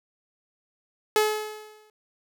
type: tone with exponential decay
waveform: sawtooth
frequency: 427.6 Hz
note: A4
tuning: 49 cents flat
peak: -13 dBFS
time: 1.16-1.9 s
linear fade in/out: 1 ms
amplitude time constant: 160 ms
effects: none